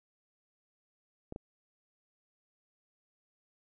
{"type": "clicks", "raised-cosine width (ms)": 2, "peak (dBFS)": -27, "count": 2, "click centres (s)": [1.324, 1.361], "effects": []}